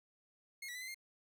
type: tone with pitch steps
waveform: sawtooth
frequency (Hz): 2154 / 1946 / 2001 / 2050 / 2118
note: C7 / B6 / B6 / C7 / C7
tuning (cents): +50 / -26 / +22 / -36 / +21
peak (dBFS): -40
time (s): 0.62-0.945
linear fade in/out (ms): 5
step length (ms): 65
effects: none